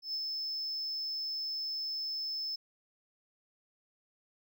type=tone with ADSR envelope; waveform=triangle; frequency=5250 Hz; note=E8; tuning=8 cents flat; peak=-31 dBFS; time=0.02-2.56 s; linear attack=120 ms; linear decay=47 ms; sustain=-2 dB; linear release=9 ms; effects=none